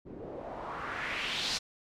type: noise with low-pass filter sweep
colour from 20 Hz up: white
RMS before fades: -37 dBFS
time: 0.05-1.59 s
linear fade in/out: 20 ms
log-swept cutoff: 310 to 5200 Hz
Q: 2.4
effects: none